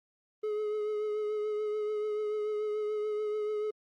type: tone with vibrato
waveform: triangle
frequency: 423.9 Hz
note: G#4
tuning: 35 cents sharp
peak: -28 dBFS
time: 0.43-3.71 s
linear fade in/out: 10 ms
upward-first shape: triangle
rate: 6.9 Hz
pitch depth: 27 cents each way
effects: Opus 32 kbps